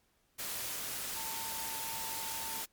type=tone in noise; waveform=sine; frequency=899 Hz; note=A5; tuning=37 cents sharp; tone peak=-44 dBFS; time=1.15-2.63 s; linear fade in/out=20 ms; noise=white; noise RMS=-39 dBFS; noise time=0.38-2.66 s; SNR=-8 dB; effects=pink hiss -73 dBFS RMS until 2.72 s + MP3 96 kbps